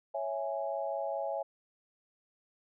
sine chord, C# minor, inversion none, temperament equal, 554.4 / 659.3 / 830.6 Hz, C#5 / E5 / G#5, 0 / 0 / 0 cents, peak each -36 / -36 / -38 dBFS, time 0.14-1.43 s, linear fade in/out 10 ms, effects none

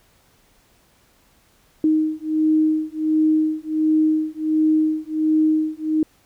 sine beating tone pair, 311.1 / 312.5 Hz, D#4 / D#4, 0 / +8 cents, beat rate 1.4 Hz, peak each -19 dBFS, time 1.84-6.03 s, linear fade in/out 2 ms, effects pink hiss -58 dBFS RMS until 6.25 s

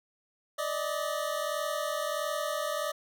25% pulse tone pair together, 587.3 / 628.8 Hz, D5 / D#5, 0 / +18 cents, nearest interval minor second, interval 118 cents, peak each -29 / -30 dBFS, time 0.58-2.92 s, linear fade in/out 10 ms, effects none

